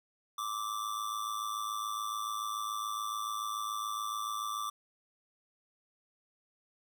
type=tone with amplitude modulation; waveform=square; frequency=1172 Hz; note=D6; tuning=4 cents flat; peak=-32 dBFS; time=0.38-4.7 s; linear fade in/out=5 ms; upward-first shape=sine; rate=107 Hz; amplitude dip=65%; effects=none